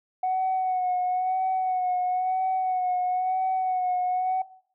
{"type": "tone with vibrato", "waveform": "sine", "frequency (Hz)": 740, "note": "F#5", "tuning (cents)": 0, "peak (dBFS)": -21, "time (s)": [0.23, 4.42], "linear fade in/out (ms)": 5, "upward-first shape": "sine", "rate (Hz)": 1, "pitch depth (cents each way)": 32, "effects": ["noise-tail reverb RT60 0.5 s tail -17 dB re dry", "tanh soft clip ceiling -19 dBFS"]}